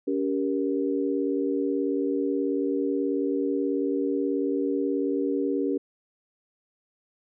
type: chord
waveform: sine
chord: G diminished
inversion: second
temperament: just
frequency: 282.2 / 392 / 470.4 Hz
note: Db4 / G4 / Bb4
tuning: +31 / 0 / +16 cents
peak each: -26 / -28 / -30 dBFS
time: 0.07-5.78 s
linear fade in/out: 10 ms
effects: none